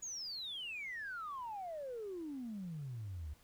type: exponential sweep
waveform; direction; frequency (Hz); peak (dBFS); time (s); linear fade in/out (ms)
sine; down; 6860 to 69.8; -40; 0.02-3.34; 10
effects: tanh soft clip ceiling -37 dBFS + pink hiss -67 dBFS RMS until 3.43 s